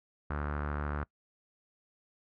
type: tone with low-pass filter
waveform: sawtooth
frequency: 73.42 Hz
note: D2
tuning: in tune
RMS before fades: -35 dBFS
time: 0.3-1.04 s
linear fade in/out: 5 ms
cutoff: 1400 Hz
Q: 3.9
effects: noise-tail reverb RT60 0.1 s tail -24 dB re dry